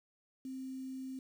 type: tone with quantisation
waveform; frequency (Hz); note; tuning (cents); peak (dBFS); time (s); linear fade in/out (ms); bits
sine; 262.3; C4; +4; -40; 0.45-1.19; 2; 10
effects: none